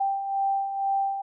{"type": "beating tone pair", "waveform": "sine", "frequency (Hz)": [784, 786.1], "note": ["G5", "G5"], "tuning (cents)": [0, 5], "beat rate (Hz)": 2.1, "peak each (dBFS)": [-32, -24], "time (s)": [0, 1.22], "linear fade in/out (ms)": 10, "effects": []}